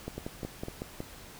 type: two click trains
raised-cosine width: 2 ms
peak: -23 / -22 dBFS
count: 3 / 6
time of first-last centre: 0.18-0.684 / 0.08-1.004 s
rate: 3.97 / 5.41 Hz
effects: pink hiss -49 dBFS RMS until 1.39 s